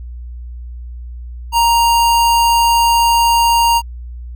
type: tone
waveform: square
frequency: 934 Hz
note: A#5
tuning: 3 cents sharp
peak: -10 dBFS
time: 1.52-3.82 s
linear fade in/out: 50 ms
effects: added 60 Hz sine -26 dBFS peak until 4.35 s